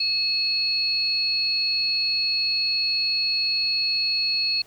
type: tone pair together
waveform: sine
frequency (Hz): 2581 / 4341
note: E7 / C#8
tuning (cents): -37 / -37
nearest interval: major sixth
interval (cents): 900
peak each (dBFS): -29 / -21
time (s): 0-4.62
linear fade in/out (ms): 5
effects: pink hiss -54 dBFS RMS until 4.66 s